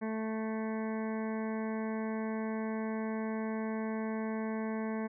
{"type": "harmonic tone", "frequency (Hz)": 220, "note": "A3", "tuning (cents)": 0, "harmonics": [1, 2, 3, 4, 5, 7, 8, 9, 10], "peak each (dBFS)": [-34, -40, -44, -46, -48, -51, -52, -53, -54], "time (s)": [0.01, 5.08], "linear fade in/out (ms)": 20, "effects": []}